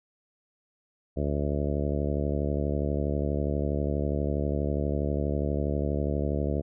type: harmonic tone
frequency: 72.3 Hz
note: D2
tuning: 27 cents flat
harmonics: 1 / 2 / 3 / 4 / 5 / 6 / 7 / 8 / 9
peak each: -29 / -32 / -34 / -35 / -36 / -37 / -37 / -38 / -39 dBFS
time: 1.16-6.62 s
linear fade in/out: 20 ms
effects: none